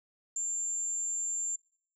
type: tone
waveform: sine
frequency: 7290 Hz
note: A#8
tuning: 40 cents flat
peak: -29 dBFS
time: 0.36-1.56 s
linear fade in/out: 5 ms
effects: noise-tail reverb RT60 0.6 s tail -25 dB re dry + tanh soft clip ceiling -28 dBFS